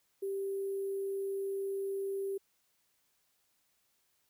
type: tone with sample-and-hold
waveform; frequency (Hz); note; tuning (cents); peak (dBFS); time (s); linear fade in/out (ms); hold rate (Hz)
sine; 392; G4; 0; -33; 0.22-2.38; 10; 11025
effects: white hiss -75 dBFS RMS until 4.29 s